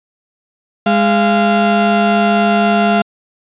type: tone pair together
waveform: 35% pulse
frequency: 206.3 / 690 Hz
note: G#3 / F5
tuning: -11 / -21 cents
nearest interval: octave + major sixth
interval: 2090 cents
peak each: -11 dBFS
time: 0.86-3.02 s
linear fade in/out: 5 ms
effects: resampled to 8000 Hz